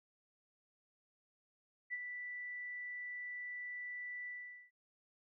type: tone with ADSR envelope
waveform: sine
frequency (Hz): 1972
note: B6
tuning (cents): -3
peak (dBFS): -36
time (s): 1.9-4.71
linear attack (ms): 32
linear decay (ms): 38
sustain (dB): -6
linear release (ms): 440
effects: none